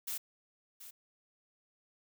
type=noise with echo; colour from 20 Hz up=blue; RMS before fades=-38 dBFS; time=0.07-0.18 s; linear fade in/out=10 ms; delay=730 ms; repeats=1; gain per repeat=-12 dB; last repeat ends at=0.91 s; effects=none